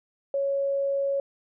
sine tone, 554.4 Hz, C#5, in tune, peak -23 dBFS, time 0.34-1.2 s, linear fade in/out 2 ms, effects none

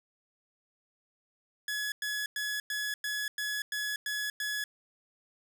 sawtooth tone bursts, 1694 Hz, G#6, 34 cents sharp, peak -28 dBFS, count 9, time 1.68-4.64 s, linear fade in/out 2 ms, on 240 ms, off 100 ms, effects none

